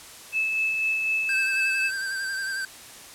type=tone with tremolo; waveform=sine; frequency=2613 Hz; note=E7; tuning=16 cents flat; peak=-21 dBFS; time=0.32-1.91 s; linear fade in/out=50 ms; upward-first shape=sine; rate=4 Hz; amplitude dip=30%
type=tone with vibrato; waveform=square; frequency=1568 Hz; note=G6; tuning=in tune; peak=-28 dBFS; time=1.29-2.65 s; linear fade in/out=2 ms; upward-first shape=sine; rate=11 Hz; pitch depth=35 cents each way
effects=white hiss -44 dBFS RMS until 3.14 s + low-pass 11000 Hz 12 dB/octave